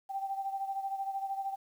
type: beating tone pair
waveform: sine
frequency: 780 / 793 Hz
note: G5 / G5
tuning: -9 / +20 cents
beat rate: 13 Hz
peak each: -34 / -40 dBFS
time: 0.09-1.56 s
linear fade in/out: 20 ms
effects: 10-bit